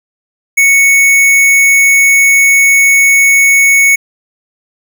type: tone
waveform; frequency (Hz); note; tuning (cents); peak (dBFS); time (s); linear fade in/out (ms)
square; 2217; C#7; 0; -5; 0.57-3.96; 10
effects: none